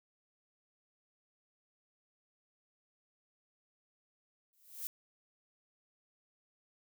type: noise with exponential growth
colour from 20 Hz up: violet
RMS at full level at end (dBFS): -37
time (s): 4.53-4.87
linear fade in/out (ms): 0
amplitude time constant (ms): 73
effects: none